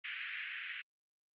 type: band-pass noise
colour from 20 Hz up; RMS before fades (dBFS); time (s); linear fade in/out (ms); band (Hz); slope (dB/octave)
pink; -43; 0.04-0.82; 10; 1600 to 2900; 48
effects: Opus 48 kbps